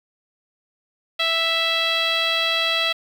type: tone with low-pass filter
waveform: 10% pulse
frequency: 659.3 Hz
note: E5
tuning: in tune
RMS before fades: -21 dBFS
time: 1.19-2.93 s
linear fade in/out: 10 ms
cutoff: 3600 Hz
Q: 3.5
effects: 7-bit